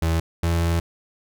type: tone pair in turn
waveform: 35% pulse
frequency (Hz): 81.9 / 84.15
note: E2 / E2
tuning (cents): -11 / +36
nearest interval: unison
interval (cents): 47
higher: second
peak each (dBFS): -17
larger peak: neither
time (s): 0.02-0.2 / 0.43-0.8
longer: second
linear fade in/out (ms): 5
effects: none